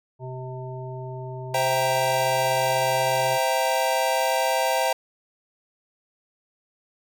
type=harmonic tone; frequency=128.6 Hz; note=C3; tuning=30 cents flat; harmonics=1 / 3 / 5 / 7; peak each=-33 / -38 / -40 / -41 dBFS; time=0.19-3.39 s; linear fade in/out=50 ms
type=chord; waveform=square; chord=C dominant seventh; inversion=none; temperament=equal; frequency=523.3 / 659.3 / 784 / 932.3 Hz; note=C5 / E5 / G5 / Bb5; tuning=0 / 0 / 0 / 0 cents; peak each=-27 dBFS; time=1.54-4.93 s; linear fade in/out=5 ms
effects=none